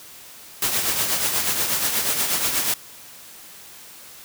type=noise with tremolo; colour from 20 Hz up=white; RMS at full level=-20 dBFS; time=0.62-2.74 s; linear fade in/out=2 ms; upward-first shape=triangle; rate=8.3 Hz; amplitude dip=55%; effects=white hiss -43 dBFS RMS until 4.24 s + high-pass 60 Hz 12 dB/octave